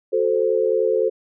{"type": "chord", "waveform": "sine", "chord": "F# diminished", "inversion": "none", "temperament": "equal", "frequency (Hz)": [370, 440, 523.3], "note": ["F#4", "A4", "C5"], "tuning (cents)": [0, 0, 0], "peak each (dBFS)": [-23, -19, -21], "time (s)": [0.12, 1.1], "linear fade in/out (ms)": 20, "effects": []}